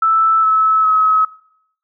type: tone with pitch steps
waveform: sine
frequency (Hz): 1318.5 / 1299.6 / 1281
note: E6 / E6 / E6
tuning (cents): 0 / -25 / -50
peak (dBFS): -10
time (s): 0.02-1.25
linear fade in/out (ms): 5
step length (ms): 410
effects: noise-tail reverb RT60 0.7 s tail -21 dB re dry